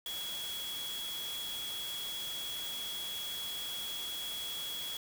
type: tone in noise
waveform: sine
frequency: 3345 Hz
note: G#7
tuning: 12 cents sharp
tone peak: -38 dBFS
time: 0.06-4.97 s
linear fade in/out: 2 ms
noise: white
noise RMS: -44 dBFS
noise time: 0.06-4.97 s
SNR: +3 dB
effects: none